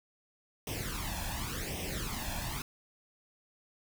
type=noise with flanger; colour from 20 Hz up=pink; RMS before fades=-37 dBFS; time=0.67-2.62 s; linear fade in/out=2 ms; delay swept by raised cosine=0.34 to 1.2 ms; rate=0.9 Hz; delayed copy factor=+0.75; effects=none